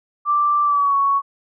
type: tone with pitch glide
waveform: sine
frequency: 1174.7 to 1113.3 Hz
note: D6 to C#6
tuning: 0 to +7 cents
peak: -14 dBFS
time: 0.25-1.22 s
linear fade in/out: 50 ms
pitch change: -93 cents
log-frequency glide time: 0.64-0.95 s
effects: none